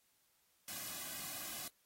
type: noise with comb filter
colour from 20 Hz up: white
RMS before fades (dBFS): -45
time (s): 0.68-1.68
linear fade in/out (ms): 2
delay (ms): 2.2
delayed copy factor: -0.7
effects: white hiss -75 dBFS RMS until 1.85 s + AAC 48 kbps